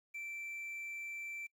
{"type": "tone with quantisation", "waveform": "triangle", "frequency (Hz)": 2338, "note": "D7", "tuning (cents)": -8, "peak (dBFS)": -40, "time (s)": [0.14, 1.47], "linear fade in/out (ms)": 10, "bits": 11, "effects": ["noise-tail reverb RT60 0.1 s tail -25 dB re dry"]}